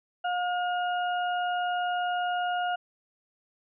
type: harmonic tone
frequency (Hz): 715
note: F5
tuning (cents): +41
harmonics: 1 / 2 / 4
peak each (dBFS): -27 / -33 / -39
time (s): 0.24-2.76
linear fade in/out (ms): 10
effects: none